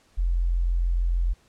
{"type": "tone", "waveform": "sine", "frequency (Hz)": 43.3, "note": "F1", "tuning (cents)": -14, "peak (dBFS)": -20, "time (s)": [0.17, 1.34], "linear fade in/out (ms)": 20, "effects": ["pink hiss -61 dBFS RMS until 1.48 s", "low-pass 9000 Hz 12 dB/octave"]}